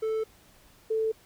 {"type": "tone pair in turn", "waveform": ["triangle", "sine"], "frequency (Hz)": [440, 441.7], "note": ["A4", "A4"], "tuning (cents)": [0, 7], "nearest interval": "unison", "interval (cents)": 7, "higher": "second", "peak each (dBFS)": -24, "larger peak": "neither", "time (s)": [[0.02, 0.24], [0.9, 1.12]], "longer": "neither", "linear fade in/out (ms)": 10, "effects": ["pink hiss -58 dBFS RMS until 1.25 s"]}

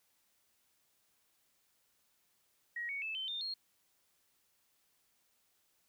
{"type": "tone with pitch steps", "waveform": "sine", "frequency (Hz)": [1897, 2230, 2621, 3082, 3623, 4259], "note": ["A#6", "C#7", "E7", "G7", "A7", "C8"], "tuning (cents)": [30, 10, -11, -30, 50, 30], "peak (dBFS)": -37, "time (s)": [2.76, 3.54], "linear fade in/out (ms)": 5, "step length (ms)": 130, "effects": ["white hiss -75 dBFS RMS until 5.88 s"]}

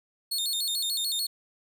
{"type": "tone with vibrato", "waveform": "sawtooth", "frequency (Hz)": 3983, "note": "B7", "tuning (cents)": 14, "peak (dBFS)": -24, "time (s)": [0.31, 1.27], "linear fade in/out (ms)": 10, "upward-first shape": "square", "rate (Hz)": 6.8, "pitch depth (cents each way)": 150, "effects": []}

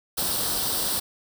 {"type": "noise with comb filter", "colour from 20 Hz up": "white", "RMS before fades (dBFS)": -26, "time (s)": [0.17, 1], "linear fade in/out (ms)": 10, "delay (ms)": 0.22, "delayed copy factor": 0.65, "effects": []}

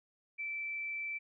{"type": "tone with frequency modulation", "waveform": "sine", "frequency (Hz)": 2327, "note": "D7", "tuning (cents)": -17, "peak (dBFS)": -36, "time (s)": [0.38, 1.19], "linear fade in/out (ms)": 20, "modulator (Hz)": 26.5, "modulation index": 0.31, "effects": []}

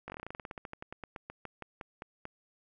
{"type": "slowing click train", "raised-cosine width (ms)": 0.5, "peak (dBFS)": -26, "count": 26, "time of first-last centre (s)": [0.08, 2.254], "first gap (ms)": 19, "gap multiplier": 1.11, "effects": []}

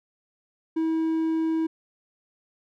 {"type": "tone", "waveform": "triangle", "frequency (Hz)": 322.4, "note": "E4", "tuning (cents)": -38, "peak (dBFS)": -20, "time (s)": [0.76, 1.67], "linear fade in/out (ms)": 10, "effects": []}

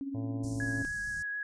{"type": "tone with tremolo", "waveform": "sine", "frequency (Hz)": 275.4, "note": "C#4", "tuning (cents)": -11, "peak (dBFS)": -32, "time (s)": [0.01, 0.85], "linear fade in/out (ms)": 0, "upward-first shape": "sine", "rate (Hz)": 18, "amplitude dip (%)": 60}
{"type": "harmonic tone", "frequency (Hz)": 112.9, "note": "A2", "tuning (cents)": 45, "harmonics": [1, 2, 3, 4, 5, 6, 7, 8, 9], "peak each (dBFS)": [-35, -50, -53, -50, -50, -51, -59, -64, -62], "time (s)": [0.14, 0.83], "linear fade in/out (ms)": 10}
{"type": "band-stop noise", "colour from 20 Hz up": "pink", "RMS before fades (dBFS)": -45, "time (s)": [0.43, 1.23], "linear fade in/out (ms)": 10, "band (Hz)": [200, 5200], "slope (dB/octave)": 48}
{"type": "tone with vibrato", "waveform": "sine", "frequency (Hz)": 1667, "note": "G#6", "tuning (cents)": 6, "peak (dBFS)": -33, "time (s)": [0.6, 1.43], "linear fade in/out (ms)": 2, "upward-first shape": "triangle", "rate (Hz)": 6.8, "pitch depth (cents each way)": 14}
{"effects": ["resampled to 22050 Hz"]}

